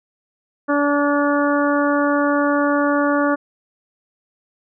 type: harmonic tone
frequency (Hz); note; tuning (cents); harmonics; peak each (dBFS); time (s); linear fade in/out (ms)
288.3; D4; -32; 1 / 2 / 3 / 4 / 5 / 6; -18 / -20 / -27 / -23 / -24 / -30; 0.68-3.36; 20
effects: none